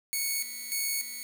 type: tone with tremolo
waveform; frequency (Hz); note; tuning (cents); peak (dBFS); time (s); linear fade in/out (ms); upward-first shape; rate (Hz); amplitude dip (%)
5% pulse; 2217; C#7; 0; -18; 0.13-1.23; 0; square; 1.7; 65
effects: 8-bit